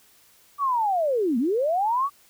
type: linear two-way sweep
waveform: sine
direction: down then up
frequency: 1169 to 220 to 1169 Hz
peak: -20 dBFS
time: 0.58-2.1 s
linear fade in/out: 50 ms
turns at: 1.38 s
effects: white hiss -57 dBFS RMS until 2.29 s